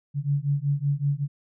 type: beating tone pair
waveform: sine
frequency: 139.9 / 145.2 Hz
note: C#3 / D3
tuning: +16 / -19 cents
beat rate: 5.3 Hz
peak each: -25 / -25 dBFS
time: 0.14-1.28 s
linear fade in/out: 50 ms
effects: none